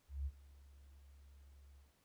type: tone with ADSR envelope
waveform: sine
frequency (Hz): 69.4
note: C#2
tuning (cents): +3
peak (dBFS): -36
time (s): 0.08-1.94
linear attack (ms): 180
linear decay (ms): 48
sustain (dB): -22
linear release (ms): 170
effects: pink hiss -75 dBFS RMS until 2.04 s